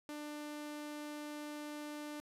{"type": "tone", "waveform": "sawtooth", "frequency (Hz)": 297.4, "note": "D4", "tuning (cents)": 22, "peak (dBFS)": -39, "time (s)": [0.09, 2.2], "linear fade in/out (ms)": 0, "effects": ["resampled to 32000 Hz"]}